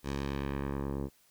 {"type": "tone with low-pass filter sweep", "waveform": "10% pulse", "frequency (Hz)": 69.3, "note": "C#2", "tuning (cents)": 0, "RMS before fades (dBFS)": -35, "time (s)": [0.03, 1.1], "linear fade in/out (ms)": 50, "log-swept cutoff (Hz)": [8300, 560], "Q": 0.89, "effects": ["white hiss -66 dBFS RMS until 1.3 s"]}